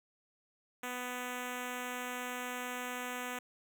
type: tone with notch filter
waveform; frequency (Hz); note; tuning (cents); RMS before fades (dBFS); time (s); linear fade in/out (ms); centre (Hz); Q
5% pulse; 248.4; B3; +10; -40; 0.83-3.39; 5; 4400; 1.4
effects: none